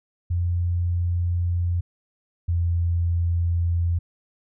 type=tone pair in turn; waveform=sine; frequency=87.31 / 85.56 Hz; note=F2 / F2; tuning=0 / -35 cents; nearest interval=unison; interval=35 cents; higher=first; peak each=-20 / -19 dBFS; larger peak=second; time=0.3-1.81 / 2.48-3.99 s; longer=neither; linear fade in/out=10 ms; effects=none